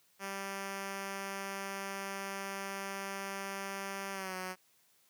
5% pulse tone with pitch glide, 196 to 185.21 Hz, G3 to F#3, 0 to +2 cents, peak -27 dBFS, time 0.19-4.56 s, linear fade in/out 50 ms, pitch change -98 cents, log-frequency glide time 4.12-4.35 s, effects white hiss -69 dBFS RMS until 5.09 s + high-pass 100 Hz 12 dB/octave

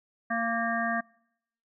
harmonic tone with a mistuned harmonic, 230 Hz, A#3, 23 cents flat, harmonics 1 / 3 / 5 / 7 / 8, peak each -32 / -31 / -34 / -33 / -34 dBFS, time 0.3-1.01 s, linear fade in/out 10 ms, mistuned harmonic 5, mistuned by +24 cents, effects noise-tail reverb RT60 0.8 s tail -26 dB re dry

